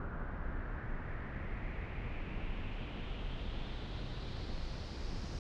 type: noise with low-pass filter sweep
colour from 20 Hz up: brown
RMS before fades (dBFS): -40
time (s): 0-5.39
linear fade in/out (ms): 2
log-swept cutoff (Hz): 1400 to 5400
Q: 3.5
effects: none